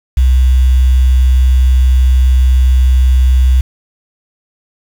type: tone with quantisation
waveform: sine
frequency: 63.8 Hz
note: C2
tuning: 43 cents flat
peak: -5 dBFS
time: 0.17-3.61 s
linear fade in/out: 5 ms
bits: 5
effects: none